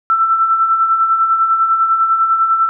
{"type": "tone with tremolo", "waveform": "sine", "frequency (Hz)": 1333, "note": "E6", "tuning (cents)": 19, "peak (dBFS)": -8, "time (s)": [0.1, 2.69], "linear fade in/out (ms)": 0, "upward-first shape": "sine", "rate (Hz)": 10, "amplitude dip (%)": 50, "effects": []}